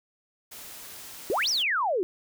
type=noise; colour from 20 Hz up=white; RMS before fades=-43 dBFS; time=0.51-1.63 s; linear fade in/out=10 ms
type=exponential two-way sweep; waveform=sine; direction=up then down; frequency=338.2 to 6060 to 338.2 Hz; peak=-23 dBFS; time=1.3-2.03 s; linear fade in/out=0 ms; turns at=1.49 s
effects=none